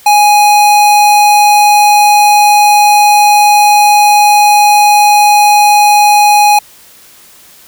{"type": "tone", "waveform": "square", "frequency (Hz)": 830.6, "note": "G#5", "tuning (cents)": 0, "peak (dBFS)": -4, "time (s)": [0.06, 6.59], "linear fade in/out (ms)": 5, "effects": ["white hiss -39 dBFS RMS until 7.67 s"]}